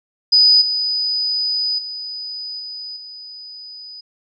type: tone with level steps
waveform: sine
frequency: 4978 Hz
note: D#8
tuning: in tune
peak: -8 / -17 / -26 / -28 / -33 dBFS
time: 0.32-4.01 s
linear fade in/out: 10 ms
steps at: 0.61 / 1.78 / 2.59 / 2.96 s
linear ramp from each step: 10 ms
effects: none